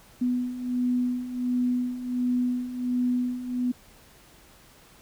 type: beating tone pair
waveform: sine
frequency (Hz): 246.9 / 248.3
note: B3 / B3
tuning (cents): 0 / +9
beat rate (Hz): 1.4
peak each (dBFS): -30 / -25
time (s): 0.21-3.72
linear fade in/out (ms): 10
effects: pink hiss -54 dBFS RMS until 5.01 s